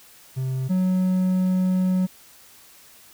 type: tone pair in turn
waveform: triangle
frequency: 130.8 / 184.98 Hz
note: C3 / F#3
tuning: 0 / 0 cents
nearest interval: tritone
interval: 600 cents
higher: second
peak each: -21 / -16 dBFS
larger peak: second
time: 0.36-0.69 / 0.69-2.07 s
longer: second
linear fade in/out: 20 ms
effects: white hiss -50 dBFS RMS until 3.13 s